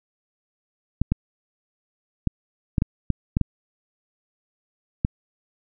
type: clicks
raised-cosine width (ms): 5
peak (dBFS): -7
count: 9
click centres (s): 1.016 / 1.12 / 2.273 / 2.782 / 2.821 / 3.103 / 3.369 / 3.413 / 5.049
effects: none